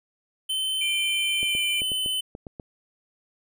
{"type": "tone with pitch glide", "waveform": "square", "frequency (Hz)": [3071, 3036], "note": ["G7", "F#7"], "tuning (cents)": [-36, 44], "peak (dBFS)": -25, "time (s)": [0.49, 2.21], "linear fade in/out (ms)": 10, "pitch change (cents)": -20, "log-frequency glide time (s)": [1.4, 1.62]}
{"type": "tone", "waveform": "triangle", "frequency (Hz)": 2377, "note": "D7", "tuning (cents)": 20, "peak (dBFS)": -25, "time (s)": [0.81, 1.81], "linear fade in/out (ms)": 5}
{"type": "clicks", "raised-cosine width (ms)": 2, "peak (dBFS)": -24, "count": 8, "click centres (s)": [1.43, 1.551, 1.819, 1.918, 2.061, 2.351, 2.468, 2.598]}
{"effects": []}